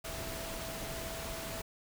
sine tone in noise, 658 Hz, E5, 3 cents flat, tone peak -45 dBFS, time 0.04-1.62 s, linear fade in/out 10 ms, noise pink, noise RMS -41 dBFS, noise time 0.04-1.62 s, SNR -7 dB, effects none

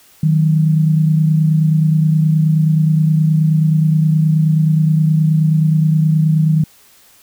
sine tone pair together, 155.8 / 185.28 Hz, D#3 / F#3, +3 / +3 cents, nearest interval minor third, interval 300 cents, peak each -10 / -19 dBFS, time 0.23-6.64 s, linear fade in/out 5 ms, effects white hiss -48 dBFS RMS until 7.22 s

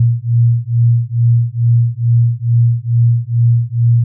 sine beating tone pair, 116.8 / 119.1 Hz, A#2 / A#2, +4 / +38 cents, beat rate 2.3 Hz, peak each -12 dBFS, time 0-4.04 s, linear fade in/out 5 ms, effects none

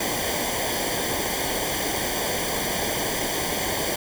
pink noise with comb filter, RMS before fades -26 dBFS, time 0-3.96 s, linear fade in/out 5 ms, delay 0.75 ms, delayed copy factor -0.75, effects none

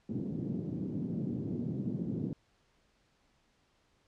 white band-pass noise, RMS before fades -36 dBFS, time 0.09-2.33 s, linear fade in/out 2 ms, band 120 to 280 Hz, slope 24 dB/octave, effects pink hiss -71 dBFS RMS until 4.07 s + low-pass 6000 Hz 12 dB/octave

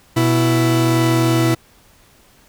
40% pulse tone pair together, 123.46 / 329.6 Hz, B2 / E4, 0 / 0 cents, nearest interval octave + perfect fourth, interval 1700 cents, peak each -15 dBFS, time 0.16-1.55 s, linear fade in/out 10 ms, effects pink hiss -51 dBFS RMS until 2.48 s

